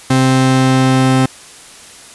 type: tone pair together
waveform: 45% pulse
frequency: 130.81 / 261.6 Hz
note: C3 / C4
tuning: 0 / 0 cents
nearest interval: octave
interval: 1200 cents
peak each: -12 dBFS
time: 0.1-1.26 s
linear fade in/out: 5 ms
effects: white hiss -37 dBFS RMS until 2.14 s + resampled to 24000 Hz